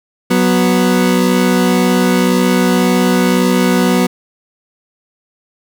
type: tone pair together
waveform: 30% pulse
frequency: 184.8 / 246.7 Hz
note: F#3 / B3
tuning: -2 / -2 cents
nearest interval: perfect fourth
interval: 500 cents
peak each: -10 dBFS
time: 0.3-4.07 s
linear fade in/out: 10 ms
effects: none